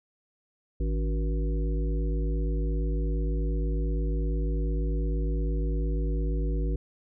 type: harmonic tone with a mistuned harmonic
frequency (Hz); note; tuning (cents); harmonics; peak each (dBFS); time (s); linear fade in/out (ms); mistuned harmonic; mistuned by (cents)
53; G#1; +36; 1 / 3 / 5 / 7 / 9; -25 / -35 / -38 / -39 / -41; 0.8-6.76; 5; 5; +110
effects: none